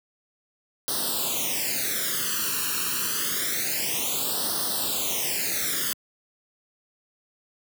white noise with flanger, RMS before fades -27 dBFS, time 0.88-5.93 s, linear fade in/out 0 ms, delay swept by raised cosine 0.21 to 0.72 ms, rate 0.27 Hz, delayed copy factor +1, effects high-pass 150 Hz 12 dB/octave

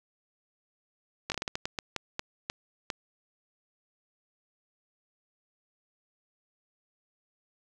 slowing click train, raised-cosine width 0.2 ms, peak -14 dBFS, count 13, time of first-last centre 1.3-2.902 s, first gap 19 ms, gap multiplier 1.32, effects none

